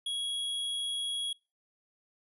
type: tone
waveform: square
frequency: 3322 Hz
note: G#7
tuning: in tune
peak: -32 dBFS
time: 0.06-1.33 s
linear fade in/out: 5 ms
effects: noise-tail reverb RT60 0.3 s tail -25 dB re dry + resampled to 24000 Hz